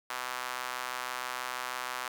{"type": "tone with high-pass filter", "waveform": "sawtooth", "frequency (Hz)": 126.2, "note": "B2", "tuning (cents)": 38, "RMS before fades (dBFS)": -37, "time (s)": [0.1, 2.08], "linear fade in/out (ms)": 2, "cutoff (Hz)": 1100, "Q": 1.6, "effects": []}